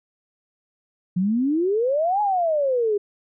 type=exponential two-way sweep; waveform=sine; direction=up then down; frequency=173.6 to 850 to 400 Hz; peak=-18 dBFS; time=1.16-2.98 s; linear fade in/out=10 ms; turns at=2.21 s; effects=none